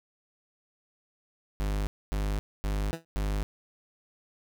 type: tone bursts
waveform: 45% pulse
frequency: 50.5 Hz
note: G#1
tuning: 48 cents flat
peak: -27 dBFS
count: 4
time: 1.6-3.43 s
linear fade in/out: 0 ms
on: 270 ms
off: 250 ms
type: tone with exponential decay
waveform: 15% pulse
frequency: 164.81 Hz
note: E3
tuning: in tune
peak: -21 dBFS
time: 2.93-3.05 s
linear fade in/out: 0 ms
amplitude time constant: 24 ms
effects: none